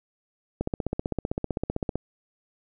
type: click train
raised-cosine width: 2 ms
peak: -13 dBFS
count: 22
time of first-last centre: 0.61-1.956 s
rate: 15.6 Hz
effects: none